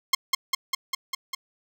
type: tone with echo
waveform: 10% pulse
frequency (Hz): 1064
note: C6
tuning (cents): +29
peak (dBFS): -8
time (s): 0.13-0.15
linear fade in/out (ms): 5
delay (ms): 200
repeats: 6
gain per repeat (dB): -2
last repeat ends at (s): 1.35
effects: none